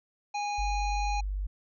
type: harmonic tone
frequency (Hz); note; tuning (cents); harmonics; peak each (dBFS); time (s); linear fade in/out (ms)
823; G#5; -16; 1 / 3 / 5 / 7 / 8; -30 / -38 / -43 / -49 / -48; 0.34-1.21; 10
type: tone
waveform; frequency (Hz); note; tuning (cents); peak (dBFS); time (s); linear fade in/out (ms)
sine; 49; G1; 0; -29; 0.58-1.47; 10
effects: none